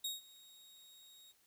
sawtooth tone with ADSR envelope, 3764 Hz, A#7, 16 cents sharp, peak -33 dBFS, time 0.04-1.33 s, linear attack 7 ms, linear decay 160 ms, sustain -22 dB, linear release 28 ms, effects white hiss -72 dBFS RMS until 1.46 s

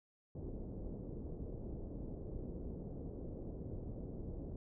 pink low-pass noise, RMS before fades -45 dBFS, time 0.35-4.56 s, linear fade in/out 2 ms, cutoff 490 Hz, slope 24 dB/octave, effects none

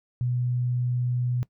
sine tone, 123.47 Hz, B2, in tune, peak -23 dBFS, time 0.21-1.43 s, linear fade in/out 0 ms, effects noise-tail reverb RT60 0.1 s tail -19 dB re dry

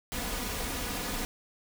pink noise with comb filter, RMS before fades -34 dBFS, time 0.12-1.25 s, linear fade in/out 0 ms, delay 4.1 ms, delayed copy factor +0.55, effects none

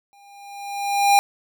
square tone with exponential growth, 804 Hz, G5, 44 cents sharp, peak -11 dBFS, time 0.13-1.19 s, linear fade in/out 0 ms, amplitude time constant 230 ms, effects none

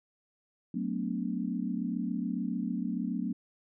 sine chord, B minor seventh, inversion second, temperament equal with one note detuned, 185 / 220 / 246.9 / 287.6 Hz, F#3 / A3 / B3 / D4, 0 / 0 / 0 / -36 cents, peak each -35 / -35 / -35 / -38 dBFS, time 0.74-3.33 s, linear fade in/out 5 ms, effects none

